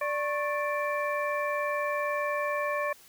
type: harmonic tone with a mistuned harmonic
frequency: 587.3 Hz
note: D5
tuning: in tune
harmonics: 1 / 2 / 3 / 4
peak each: -30 / -32 / -35 / -37 dBFS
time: 0.01-2.93 s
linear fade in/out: 5 ms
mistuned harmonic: 2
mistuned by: -120 cents
effects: white hiss -55 dBFS RMS until 3.08 s